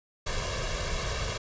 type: noise with comb filter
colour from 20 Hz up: pink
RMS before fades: -31 dBFS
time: 0.26-1.38 s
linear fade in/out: 10 ms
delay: 1.8 ms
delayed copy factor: +0.75
effects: resampled to 16000 Hz